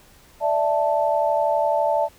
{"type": "chord", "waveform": "sine", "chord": "D suspended second", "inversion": "none", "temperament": "equal", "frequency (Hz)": [587.3, 659.3, 880], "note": ["D5", "E5", "A5"], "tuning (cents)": [0, 0, 0], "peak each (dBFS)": -22, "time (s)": [0.4, 2.09], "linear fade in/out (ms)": 50, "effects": ["pink hiss -52 dBFS RMS until 2.18 s"]}